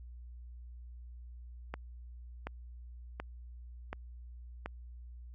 click train, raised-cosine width 0.5 ms, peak -23 dBFS, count 5, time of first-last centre 1.74-4.66 s, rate 1.37 Hz, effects added 60 Hz sine -46 dBFS peak until 5.34 s

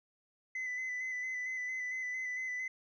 sine tone with vibrato, 2016 Hz, B6, 35 cents sharp, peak -33 dBFS, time 0.55-2.68 s, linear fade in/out 5 ms, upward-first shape square, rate 4.4 Hz, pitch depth 21 cents each way, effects tanh soft clip ceiling -34 dBFS

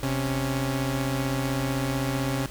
sawtooth tone pair together, 130.81 / 277.4 Hz, C3 / C#4, 0 / +1 cents, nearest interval octave + minor second, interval 1301 cents, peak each -23 / -25 dBFS, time 0.03-2.46 s, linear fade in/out 0 ms, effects added 50 Hz sine -40 dBFS peak until 2.5 s + pink hiss -43 dBFS RMS until 2.5 s

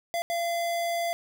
square tone bursts at uneven times, 683 Hz, F5, 39 cents flat, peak -27 dBFS, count 2, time 0.14-0.22 / 0.3-1.13 s, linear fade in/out 0 ms, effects none

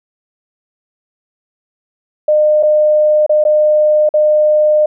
sine tone with dropouts, 607 Hz, D#5, 43 cents flat, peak -7 dBFS, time 2.28-4.86 s, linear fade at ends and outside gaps 5 ms, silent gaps 2.628-2.632 / 3.264-3.294 / 3.44-3.45 / 4.091-4.139 s, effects none

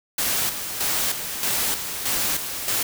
white noise with tremolo, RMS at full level -23 dBFS, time 0.18-2.83 s, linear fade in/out 5 ms, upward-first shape square, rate 1.6 Hz, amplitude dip 55%, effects none

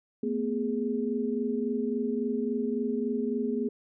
sine tone cluster, 226.8 / 250.4 / 415.4 Hz, A#3 / B3 / G#4, -47 / +24 / 0 cents, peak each -31 dBFS, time 0.23-3.69 s, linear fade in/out 5 ms, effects none

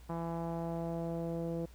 sawtooth tone with low-pass filter sweep, 167.2 Hz, E3, 25 cents sharp, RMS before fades -37 dBFS, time 0.09-1.66 s, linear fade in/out 10 ms, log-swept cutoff 960 to 500 Hz, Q 2.5, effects added 60 Hz sine -52 dBFS peak until 1.74 s + pink hiss -63 dBFS RMS until 1.74 s

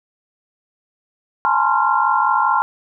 sine tone cluster, 844 / 909 / 1022 / 1067 / 1381 Hz, G#5 / A#5 / C6 / C6 / F6, +28 / -44 / -41 / +34 / -20 cents, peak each -20 dBFS, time 1.45-2.62 s, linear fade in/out 0 ms, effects none

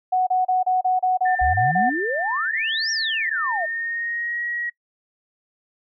sine tone bursts, 740 Hz, F#5, in tune, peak -16 dBFS, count 10, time 0.12-1.899 s, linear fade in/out 10 ms, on 150 ms, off 31 ms
sine tone with pitch glide, 1787 to 1904.2 Hz, A6 to A#6, +26 to +36 cents, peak -24 dBFS, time 1.25-4.7 s, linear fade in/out 10 ms, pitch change +110 cents, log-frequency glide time 3.29-4.43 s
sine exponential two-way sweep, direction up then down, 61.74 to 5770 to 618 Hz, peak -23 dBFS, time 1.41-3.66 s, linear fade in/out 10 ms, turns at 2.91 s
effects noise-tail reverb RT60 0.1 s tail -23 dB re dry

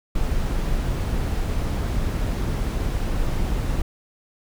brown noise, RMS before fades -23 dBFS, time 0.15-3.82 s, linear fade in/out 5 ms, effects none

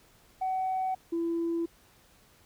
sine tone pair in turn, 753 / 335.4 Hz, F#5 / E4, +30 / +30 cents, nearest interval octave + major second, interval 1400 cents, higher first, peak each -26 dBFS, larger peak neither, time 0.41-0.95 / 1.12-1.66 s, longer neither, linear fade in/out 10 ms, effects tanh soft clip ceiling -24 dBFS + pink hiss -61 dBFS RMS until 2.45 s

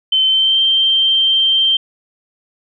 sine tone with pitch glide, 3079 to 3142 Hz, G7 to G7, -32 to +3 cents, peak -10 dBFS, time 0.12-1.77 s, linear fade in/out 5 ms, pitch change +35 cents, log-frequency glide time 0.26-0.59 s, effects none

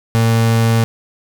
35% pulse tone, 114.1 Hz, A#2, 37 cents flat, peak -9 dBFS, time 0.15-0.84 s, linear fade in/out 0 ms, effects none

